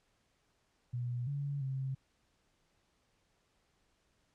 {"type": "tone with pitch steps", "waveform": "sine", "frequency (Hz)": [122, 141.9, 133.4], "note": ["B2", "C#3", "C3"], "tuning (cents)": [-21, 41, 34], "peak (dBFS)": -34, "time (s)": [0.93, 1.95], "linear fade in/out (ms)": 10, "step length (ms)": 340, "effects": ["pink hiss -75 dBFS RMS until 4.34 s", "low-pass 8000 Hz 12 dB/octave"]}